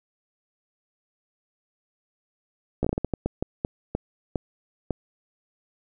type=slowing click train; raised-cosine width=2 ms; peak=-11 dBFS; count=14; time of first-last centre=2.83-4.907 s; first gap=15 ms; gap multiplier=1.35; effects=none